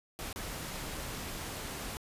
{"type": "noise with dropouts", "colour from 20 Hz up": "pink", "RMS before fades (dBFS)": -40, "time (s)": [0.19, 1.97], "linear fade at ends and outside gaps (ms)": 0, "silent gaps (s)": [0.328, 0.36], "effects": ["resampled to 32000 Hz"]}